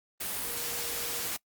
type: tone in noise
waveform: sine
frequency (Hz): 473.3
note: A#4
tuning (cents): +26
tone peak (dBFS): -45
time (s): 0.44-1.28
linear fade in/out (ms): 10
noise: white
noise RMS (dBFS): -34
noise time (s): 0.2-1.37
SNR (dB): -14
effects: noise-tail reverb RT60 0.1 s tail -24 dB re dry + Opus 32 kbps